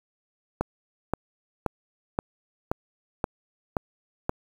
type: click train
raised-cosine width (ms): 1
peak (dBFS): -10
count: 8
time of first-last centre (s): 0.61-4.294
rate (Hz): 1.9
effects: 7-bit